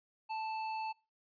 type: tone with hard clipping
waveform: sine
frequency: 880 Hz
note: A5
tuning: in tune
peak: -38 dBFS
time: 0.29-0.93 s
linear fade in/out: 20 ms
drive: 12 dB
effects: noise-tail reverb RT60 0.3 s tail -24 dB re dry + resampled to 11025 Hz